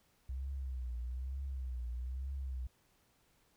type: tone with vibrato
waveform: sine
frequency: 63.8 Hz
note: C2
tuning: 43 cents flat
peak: -37 dBFS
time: 0.29-2.67 s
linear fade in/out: 5 ms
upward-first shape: triangle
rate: 1.1 Hz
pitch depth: 130 cents each way
effects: pink hiss -72 dBFS RMS until 3.56 s